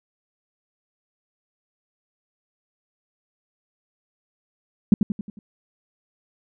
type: tone with echo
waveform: sine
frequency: 205.9 Hz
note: G#3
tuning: 15 cents flat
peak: -8 dBFS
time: 4.92-4.94 s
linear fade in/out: 2 ms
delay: 90 ms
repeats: 5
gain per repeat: -6 dB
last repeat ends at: 5.39 s
effects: none